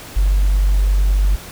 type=tone; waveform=sine; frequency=48.25 Hz; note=G1; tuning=27 cents flat; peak=-10 dBFS; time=0.16-1.36 s; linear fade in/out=10 ms; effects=tanh soft clip ceiling -7 dBFS + pink hiss -35 dBFS RMS until 1.51 s